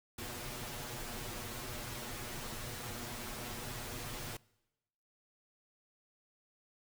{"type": "noise with comb filter", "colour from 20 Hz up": "pink", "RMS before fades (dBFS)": -43, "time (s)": [0.18, 4.37], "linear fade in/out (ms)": 5, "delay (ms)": 8.3, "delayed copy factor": 0.95, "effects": ["noise-tail reverb RT60 1.0 s tail -24 dB re dry"]}